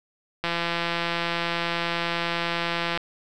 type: click train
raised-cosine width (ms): 0.3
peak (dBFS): -10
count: 432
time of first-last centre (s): 0.44-2.975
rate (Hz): 170
effects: none

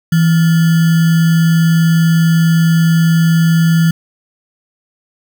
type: tone with sample-and-hold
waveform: sine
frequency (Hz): 164.81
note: E3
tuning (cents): 0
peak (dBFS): -7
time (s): 0.12-3.91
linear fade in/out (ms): 5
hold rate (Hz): 1575
effects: none

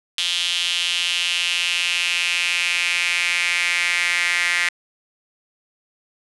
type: tone with high-pass filter sweep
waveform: sawtooth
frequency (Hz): 174.8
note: F3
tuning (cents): +2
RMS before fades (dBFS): -21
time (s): 0.18-4.69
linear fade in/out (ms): 2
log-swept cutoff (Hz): 3200 to 2000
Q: 4.2
effects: resampled to 24000 Hz + 7-bit

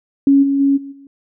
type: tone with level steps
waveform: sine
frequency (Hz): 277.2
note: C#4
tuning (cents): 0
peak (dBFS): -7 / -13 / -10 / -28 / -38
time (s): 0.27-1.07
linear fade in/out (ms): 2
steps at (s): 0.42 / 0.59 / 0.76 / 0.91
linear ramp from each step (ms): 20
effects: none

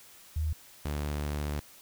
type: tone pair in turn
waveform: sine / sawtooth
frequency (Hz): 78.1 / 73.61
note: D#2 / D2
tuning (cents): +7 / +5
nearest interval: minor second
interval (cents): 102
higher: first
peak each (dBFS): -27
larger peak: neither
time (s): 0.36-0.53 / 0.85-1.6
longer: second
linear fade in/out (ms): 5
effects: white hiss -54 dBFS RMS until 1.81 s

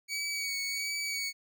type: tone with vibrato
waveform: 20% pulse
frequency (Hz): 2256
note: C#7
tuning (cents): +30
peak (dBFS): -27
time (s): 0.08-1.33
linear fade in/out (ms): 50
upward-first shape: sine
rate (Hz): 1.4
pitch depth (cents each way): 26
effects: none

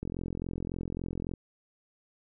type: click train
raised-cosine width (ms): 3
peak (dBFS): -22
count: 58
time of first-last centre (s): 0.03-1.337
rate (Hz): 43.6
effects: none

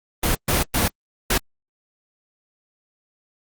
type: noise bursts at uneven times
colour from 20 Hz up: pink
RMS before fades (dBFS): -19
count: 4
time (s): 0.23-0.35 / 0.48-0.63 / 0.74-0.88 / 1.3-1.38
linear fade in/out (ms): 5
effects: Opus 24 kbps

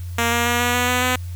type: tone with pitch steps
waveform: 5% pulse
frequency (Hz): 233.6 / 236.6 / 239.6 / 242.7 / 245.8 / 248.9 / 252.1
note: A#3 / A#3 / A#3 / B3 / B3 / B3 / B3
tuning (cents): +4 / +26 / +48 / -30 / -8 / +14 / +36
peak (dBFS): -6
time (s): 0.18-1.16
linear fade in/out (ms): 5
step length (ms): 140
effects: added 88 Hz sine -27 dBFS peak until 1.35 s + white hiss -48 dBFS RMS until 1.35 s

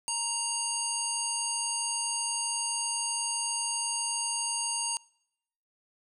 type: harmonic tone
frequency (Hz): 932.3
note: A#5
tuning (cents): 0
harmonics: 1 / 3 / 5 / 7 / 9 / 10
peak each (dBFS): -37 / -38 / -37 / -36 / -36 / -34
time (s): 0.08-4.97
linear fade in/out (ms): 0
effects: noise-tail reverb RT60 0.8 s tail -25 dB re dry

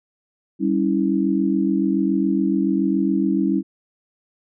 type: chord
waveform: sine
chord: C# diminished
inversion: second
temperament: equal with one note detuned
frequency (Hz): 196 / 277.2 / 324.3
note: G3 / C#4 / E4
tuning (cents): 0 / 0 / -28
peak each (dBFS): -21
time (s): 0.59-3.63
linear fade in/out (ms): 50
effects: none

